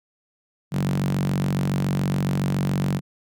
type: tone with high-pass filter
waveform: sawtooth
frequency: 47.14 Hz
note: F#1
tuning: 33 cents sharp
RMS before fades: -23 dBFS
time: 0.71-3.01 s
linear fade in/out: 50 ms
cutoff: 160 Hz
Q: 9.9
effects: none